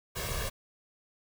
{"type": "noise with comb filter", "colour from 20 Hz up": "pink", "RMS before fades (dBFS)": -34, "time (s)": [0.15, 0.5], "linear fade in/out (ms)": 20, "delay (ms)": 1.8, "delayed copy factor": 0.8, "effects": []}